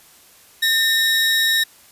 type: tone pair together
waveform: 45% pulse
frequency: 1806 / 3814 Hz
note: A6 / A#7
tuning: +45 / +39 cents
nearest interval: octave + minor second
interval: 1294 cents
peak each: -18 dBFS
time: 0.62-1.64 s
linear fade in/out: 10 ms
effects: white hiss -49 dBFS RMS until 1.91 s + resampled to 32000 Hz